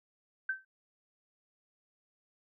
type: tone with exponential decay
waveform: sine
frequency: 1548 Hz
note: G6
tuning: 22 cents flat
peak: -27 dBFS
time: 0.49-0.65 s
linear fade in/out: 5 ms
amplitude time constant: 33 ms
effects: none